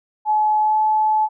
sine tone with pitch glide, 854 to 862.4 Hz, G#5 to A5, +48 to -35 cents, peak -14 dBFS, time 0.25-1.29 s, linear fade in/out 50 ms, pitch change +17 cents, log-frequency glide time 0.6-0.77 s, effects none

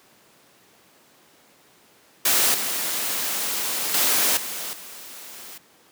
white noise with level steps, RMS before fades -19 / -26 / -20 / -31 / -40 dBFS, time 2.25-5.58 s, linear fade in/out 5 ms, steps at 2.54 / 3.94 / 4.37 / 4.73 s, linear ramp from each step 2 ms, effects pink hiss -55 dBFS RMS until 5.91 s + high-pass 200 Hz 12 dB/octave

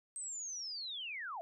sine linear sweep, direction down, 8372 to 625 Hz, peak -40 dBFS, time 0.16-1.41 s, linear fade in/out 0 ms, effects none

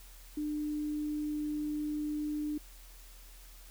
sine tone, 299.9 Hz, D4, 36 cents sharp, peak -32 dBFS, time 0.37-2.58 s, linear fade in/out 5 ms, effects added 41 Hz sine -51 dBFS peak until 3.7 s + white hiss -57 dBFS RMS until 3.7 s

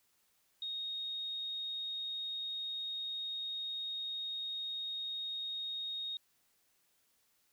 sine tone, 3729 Hz, A#7, in tune, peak -37 dBFS, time 0.62-6.17 s, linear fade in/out 2 ms, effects white hiss -74 dBFS RMS until 7.52 s

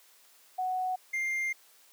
sine / triangle tone pair in turn, 741 / 2106 Hz, F#5 / C7, +2 / +11 cents, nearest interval octave + tritone, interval 1809 cents, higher second, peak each -28 / -27 dBFS, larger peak second, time 0.58-0.96 / 1.13-1.53 s, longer second, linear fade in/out 10 ms, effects white hiss -60 dBFS RMS until 1.92 s + high-pass 400 Hz 12 dB/octave

